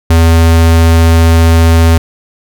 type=tone; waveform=square; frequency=82.5 Hz; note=E2; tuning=2 cents sharp; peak=-4 dBFS; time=0.1-1.98 s; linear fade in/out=5 ms; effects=none